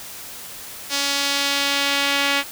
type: tone with band-pass filter sweep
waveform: sawtooth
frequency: 280.9 Hz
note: C#4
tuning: 23 cents sharp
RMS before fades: -21 dBFS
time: 0.89-2.44 s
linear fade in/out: 50 ms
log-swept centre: 5000 to 2700 Hz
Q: 1.2
effects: white hiss -36 dBFS RMS until 2.51 s